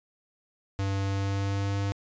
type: tone with pitch glide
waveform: square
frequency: 98 to 99.6 Hz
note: G2 to G2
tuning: 0 to +28 cents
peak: -27 dBFS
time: 0.79-1.92 s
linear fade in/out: 0 ms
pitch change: +28 cents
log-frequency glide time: 1.03-1.77 s
effects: resampled to 16000 Hz